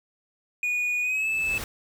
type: tone with pitch glide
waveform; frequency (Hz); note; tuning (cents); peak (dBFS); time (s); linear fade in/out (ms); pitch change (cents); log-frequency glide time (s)
triangle; 2458 to 2619; D#7 to E7; -22 to -12; -22; 0.63-1.58; 2; +110; 1.02-1.28
type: noise with exponential growth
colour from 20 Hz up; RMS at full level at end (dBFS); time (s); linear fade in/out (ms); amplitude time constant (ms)
pink; -32; 0.99-1.64; 2; 140
effects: none